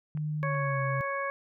sine tone with pitch glide, 151.9 to 133 Hz, D#3 to C3, -41 to +29 cents, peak -29 dBFS, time 0.15-1.01 s, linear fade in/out 0 ms, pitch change -230 cents, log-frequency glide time 0.42-0.81 s
clicks, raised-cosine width 0.5 ms, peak -35 dBFS, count 2, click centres 0.174 / 0.547 s
harmonic tone, 554.4 Hz, C#5, in tune, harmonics 1 / 2 / 3 / 4, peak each -34 / -33 / -36 / -39 dBFS, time 0.43-1.3 s, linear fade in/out 0 ms
effects none

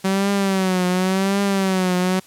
sawtooth tone with vibrato, 190 Hz, F#3, 46 cents sharp, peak -13 dBFS, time 0.04-2.2 s, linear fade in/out 10 ms, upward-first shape triangle, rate 0.91 Hz, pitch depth 98 cents each way, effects white hiss -48 dBFS RMS until 2.26 s + low-pass 12000 Hz 12 dB/octave

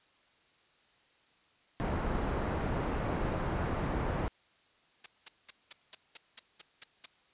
pink low-pass noise, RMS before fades -33 dBFS, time 1.8-4.28 s, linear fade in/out 0 ms, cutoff 1300 Hz, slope 12 dB/octave
blue noise bursts, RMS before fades -36 dBFS, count 10, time 5.04-7.06 s, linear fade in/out 5 ms, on 22 ms, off 200 ms
effects white hiss -67 dBFS RMS until 7.33 s + resampled to 8000 Hz

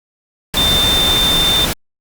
sine tone in noise, 3583 Hz, A7, 31 cents sharp, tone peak -12 dBFS, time 0.57-1.65 s, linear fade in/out 0 ms, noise pink, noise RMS -18 dBFS, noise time 0.54-1.73 s, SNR +3 dB, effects Opus 48 kbps

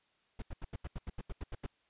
brown noise bursts, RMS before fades -39 dBFS, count 12, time 0.39-1.664 s, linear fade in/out 5 ms, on 31 ms, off 82 ms, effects white hiss -73 dBFS RMS until 1.89 s + resampled to 8000 Hz

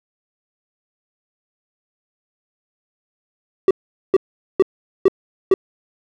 triangle tone bursts, 383.2 Hz, G4, 39 cents flat, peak -6 dBFS, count 5, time 3.68-5.54 s, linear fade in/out 2 ms, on 28 ms, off 430 ms, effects none

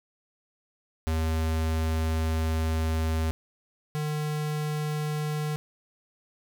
square tone pair in turn, 80.1 / 151.21 Hz, E2 / D#3, -49 / -49 cents, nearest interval major seventh, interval 1100 cents, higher second, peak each -25 / -28 dBFS, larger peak first, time 1.07-3.31 / 3.95-5.56 s, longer first, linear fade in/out 0 ms, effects none

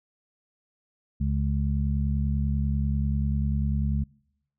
harmonic tone, 70.2 Hz, C#2, 22 cents sharp, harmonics 1 / 2 / 3, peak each -25 / -28 / -30 dBFS, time 1.2-4.04 s, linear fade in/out 10 ms, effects noise-tail reverb RT60 0.9 s tail -26 dB re dry

